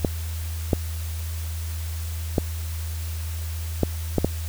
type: clicks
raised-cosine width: 2 ms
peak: -5 dBFS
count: 6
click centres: 0.048 / 0.732 / 2.382 / 3.833 / 4.183 / 4.246 s
effects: added 81 Hz sine -27 dBFS peak until 4.48 s + white hiss -40 dBFS RMS until 4.48 s